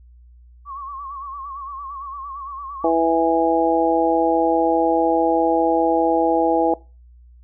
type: tone with vibrato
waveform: sine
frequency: 1108.7 Hz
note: C#6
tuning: in tune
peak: -29 dBFS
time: 0.65-2.92 s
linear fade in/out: 50 ms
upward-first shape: sine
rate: 8.8 Hz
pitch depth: 76 cents each way
type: harmonic tone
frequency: 164.81 Hz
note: E3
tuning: in tune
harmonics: 2 / 3 / 4 / 5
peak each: -20 / -20 / -20 / -20 dBFS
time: 2.84-6.74 s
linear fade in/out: 2 ms
effects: noise-tail reverb RT60 0.3 s tail -22 dB re dry + added 60 Hz sine -44 dBFS peak until 7.43 s